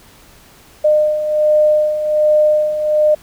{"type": "beating tone pair", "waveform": "sine", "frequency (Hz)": [606, 607.3], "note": ["D#5", "D#5"], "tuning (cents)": [-46, -42], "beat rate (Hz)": 1.3, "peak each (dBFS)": [-18, -11], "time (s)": [0.84, 3.15], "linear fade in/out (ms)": 10, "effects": ["pink hiss -45 dBFS RMS until 3.22 s"]}